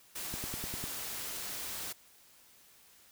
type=noise; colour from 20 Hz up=white; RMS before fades=-40 dBFS; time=0.15-1.93 s; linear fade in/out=10 ms
type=click train; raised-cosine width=3 ms; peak=-27 dBFS; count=6; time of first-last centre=0.34-0.84 s; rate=10 Hz
effects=white hiss -61 dBFS RMS until 3.11 s